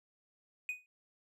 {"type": "tone with exponential decay", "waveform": "triangle", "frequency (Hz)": 2489, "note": "D#7", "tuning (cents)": 0, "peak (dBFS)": -30, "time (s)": [0.69, 0.86], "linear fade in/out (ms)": 1, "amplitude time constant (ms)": 35, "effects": []}